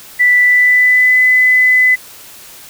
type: tone with pitch glide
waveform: sine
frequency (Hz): 1975.5 to 2010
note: B6 to B6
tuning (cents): 0 to +30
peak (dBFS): -6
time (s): 0.19-1.96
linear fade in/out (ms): 20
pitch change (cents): +30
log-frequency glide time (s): 0.39-1.19
effects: white hiss -36 dBFS RMS until 2.69 s